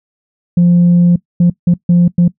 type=tone bursts at uneven times; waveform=sine; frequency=174.61 Hz; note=F3; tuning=in tune; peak=-3 dBFS; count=5; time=0.57-1.16 / 1.4-1.5 / 1.67-1.74 / 1.89-2.08 / 2.18-2.28 s; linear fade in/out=5 ms; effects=noise-tail reverb RT60 0.1 s tail -20 dB re dry + tanh soft clip ceiling -3 dBFS